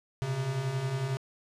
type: beating tone pair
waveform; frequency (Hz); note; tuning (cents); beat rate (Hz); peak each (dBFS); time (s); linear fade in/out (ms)
square; 123.9 / 134.9; B2 / C#3; +6 / -47; 11; -37 / -31; 0.22-1.17; 0
effects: low-pass 9000 Hz 12 dB/octave